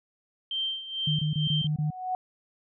sine tone with tremolo, 3140 Hz, G7, 2 cents sharp, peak -26 dBFS, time 0.51-1.67 s, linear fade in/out 2 ms, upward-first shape sine, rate 2.2 Hz, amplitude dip 75%
sine tone bursts, 152 Hz, D#3, 40 cents flat, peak -24 dBFS, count 6, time 1.07-1.905 s, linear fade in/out 5 ms, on 120 ms, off 23 ms
sine tone with exponential growth, 740 Hz, F#5, in tune, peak -24 dBFS, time 1.59-2.15 s, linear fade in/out 1 ms, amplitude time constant 120 ms
effects none

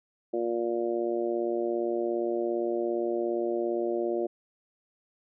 harmonic tone, 117.4 Hz, A#2, 13 cents sharp, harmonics 2 / 3 / 4 / 5 / 6, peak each -39 / -28 / -35 / -33 / -39 dBFS, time 0.33-4.27 s, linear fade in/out 10 ms, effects none

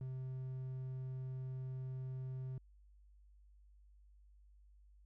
triangle tone, 130 Hz, C3, 11 cents flat, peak -39 dBFS, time 0.01-2.58 s, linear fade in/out 2 ms, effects added 50 Hz sine -61 dBFS peak until 5.05 s

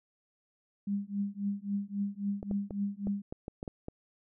sine tone with tremolo, 201.1 Hz, G3, 44 cents sharp, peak -27 dBFS, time 0.87-3.22 s, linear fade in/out 5 ms, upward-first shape triangle, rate 3.7 Hz, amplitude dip 100%
clicks, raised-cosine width 2 ms, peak -25 dBFS, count 9, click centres 2.429 / 2.512 / 2.708 / 3.071 / 3.325 / 3.481 / 3.629 / 3.678 / 3.884 s
effects none

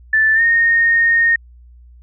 sine tone with pitch glide, 1758 to 1847.5 Hz, A6 to A#6, -2 to -16 cents, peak -10 dBFS, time 0.13-1.36 s, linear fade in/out 5 ms, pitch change +86 cents, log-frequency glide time 0.34-0.42 s, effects added 60 Hz sine -40 dBFS peak until 2.02 s

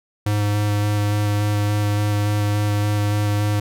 square tone with vibrato, 103.83 Hz, G#2, in tune, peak -18 dBFS, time 0.26-3.6 s, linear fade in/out 5 ms, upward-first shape square, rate 3.5 Hz, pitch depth 9 cents each way, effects none

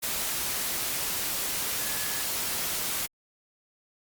sine tone in noise, 1701 Hz, G#6, 41 cents sharp, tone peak -41 dBFS, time 1.78-2.23 s, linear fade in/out 20 ms, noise white, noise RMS -30 dBFS, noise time 0.02-3.07 s, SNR -14 dB, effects Opus 48 kbps

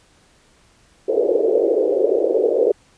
white band-pass noise, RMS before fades -17 dBFS, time 1.08-2.72 s, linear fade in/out 10 ms, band 370 to 520 Hz, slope 48 dB/octave, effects pink hiss -55 dBFS RMS until 2.97 s + resampled to 22050 Hz

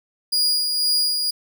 40% pulse tone with tremolo, 4873 Hz, D#8, 37 cents flat, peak -15 dBFS, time 0.32-1.31 s, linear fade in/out 10 ms, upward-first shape sine, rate 2 Hz, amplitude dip 40%, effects none

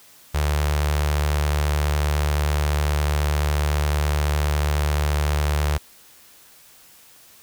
sawtooth tone with notch filter, 74.2 Hz, D2, 18 cents sharp, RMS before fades -21 dBFS, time 0.34-5.78 s, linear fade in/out 10 ms, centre 250 Hz, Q 0.7, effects white hiss -50 dBFS RMS until 7.42 s

